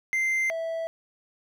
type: tone pair in turn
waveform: triangle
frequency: 2084 / 656.4 Hz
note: C7 / E5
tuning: -7 / -8 cents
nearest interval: octave + minor sixth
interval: 2001 cents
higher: first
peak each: -21 / -26 dBFS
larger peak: first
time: 0.13-0.5 / 0.5-0.87 s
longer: neither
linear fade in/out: 0 ms
effects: none